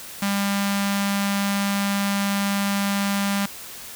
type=tone with notch filter; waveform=sawtooth; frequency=199.6 Hz; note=G3; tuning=32 cents sharp; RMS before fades=-23 dBFS; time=0.22-3.46 s; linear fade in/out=5 ms; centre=400 Hz; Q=0.59; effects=white hiss -38 dBFS RMS until 3.95 s